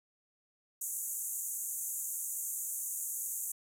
pink band-pass noise, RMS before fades -38 dBFS, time 0.81-3.52 s, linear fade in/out 5 ms, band 6500 to 15000 Hz, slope 96 dB/octave, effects none

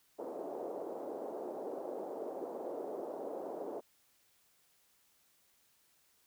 pink band-pass noise, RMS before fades -42 dBFS, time 0.18-3.81 s, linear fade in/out 20 ms, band 350 to 690 Hz, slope 24 dB/octave, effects white hiss -71 dBFS RMS until 6.26 s

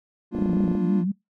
triangle chord, G minor seventh, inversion none, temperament equal, 196 / 233.1 / 293.7 / 349.2 Hz, G3 / Bb3 / D4 / F4, 0 / 0 / 0 / 0 cents, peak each -29 / -27 / -28 / -28 dBFS, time 0.31-1.05 s, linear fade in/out 50 ms
click train, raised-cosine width 2 ms, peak -18 dBFS, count 12, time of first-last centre 0.35-0.751 s, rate 27.4 Hz
sine tone with vibrato, 187 Hz, F#3, 19 cents sharp, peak -21 dBFS, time 0.4-1.12 s, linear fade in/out 10 ms, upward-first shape sine, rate 6 Hz, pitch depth 120 cents each way
effects noise-tail reverb RT60 0.2 s tail -25 dB re dry

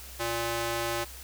square tone with high-pass filter, 116.54 Hz, A#2, in tune, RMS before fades -31 dBFS, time 0.19-1.05 s, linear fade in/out 20 ms, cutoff 440 Hz, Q 0.66, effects added 63 Hz sine -46 dBFS peak until 1.23 s + white hiss -46 dBFS RMS until 1.23 s

